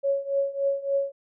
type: tone with tremolo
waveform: sine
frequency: 554.4 Hz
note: C#5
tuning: in tune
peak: -19 dBFS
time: 0.03-1.12 s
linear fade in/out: 20 ms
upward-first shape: triangle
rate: 3.5 Hz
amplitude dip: 90%
effects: none